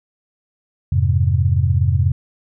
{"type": "chord", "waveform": "sine", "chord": "F minor", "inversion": "none", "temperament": "equal with one note detuned", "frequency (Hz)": [87.31, 103.83, 131.72], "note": ["F2", "Ab2", "C3"], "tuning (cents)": [0, 0, 12], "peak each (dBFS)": [-16, -18, -18], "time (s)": [0.92, 2.12], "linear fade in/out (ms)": 5, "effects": []}